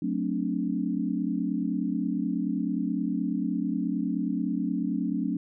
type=chord; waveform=sine; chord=D dominant seventh; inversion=first; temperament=just; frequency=183.54 / 220.2 / 264.3 / 293.7 Hz; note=F#3 / A3 / C4 / D4; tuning=-14 / +2 / +18 / 0 cents; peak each=-31 dBFS; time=0.02-5.37 s; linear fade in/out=5 ms; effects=none